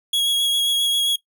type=tone with vibrato; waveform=45% pulse; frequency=3319 Hz; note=G#7; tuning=2 cents flat; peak=-17 dBFS; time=0.13-1.16 s; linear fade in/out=5 ms; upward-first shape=sine; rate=7.5 Hz; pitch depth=15 cents each way; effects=noise-tail reverb RT60 0.1 s tail -19 dB re dry